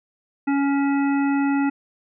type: harmonic tone with a mistuned harmonic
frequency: 279.3 Hz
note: C#4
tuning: 13 cents sharp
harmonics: 1 / 3 / 5 / 7 / 9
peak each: -18 / -28 / -32 / -35 / -37 dBFS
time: 0.47-1.7 s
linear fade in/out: 10 ms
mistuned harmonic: 9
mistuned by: +31 cents
effects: none